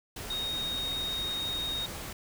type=tone in noise; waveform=sine; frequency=3729 Hz; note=A#7; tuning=in tune; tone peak=-31 dBFS; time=0.3-1.86 s; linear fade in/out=5 ms; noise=pink; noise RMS=-40 dBFS; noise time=0.16-2.13 s; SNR=+6 dB; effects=none